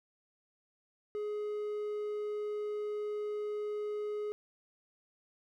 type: tone with hard clipping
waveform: triangle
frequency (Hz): 419.2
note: G#4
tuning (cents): +16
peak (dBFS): -35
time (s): 1.15-4.32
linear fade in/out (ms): 0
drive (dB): 6
effects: none